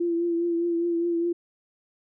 sine tone with vibrato, 340.6 Hz, F4, 43 cents flat, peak -22 dBFS, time 0-1.33 s, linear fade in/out 10 ms, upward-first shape triangle, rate 4.9 Hz, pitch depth 35 cents each way, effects none

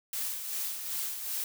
blue noise with tremolo, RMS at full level -33 dBFS, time 0.13-1.44 s, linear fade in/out 2 ms, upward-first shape sine, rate 2.6 Hz, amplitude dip 50%, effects none

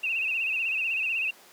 sine tone with vibrato, 2637 Hz, E7, in tune, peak -25 dBFS, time 0.03-1.31 s, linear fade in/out 10 ms, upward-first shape sine, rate 16 Hz, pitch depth 87 cents each way, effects pink hiss -52 dBFS RMS until 1.52 s + high-pass 400 Hz 12 dB/octave

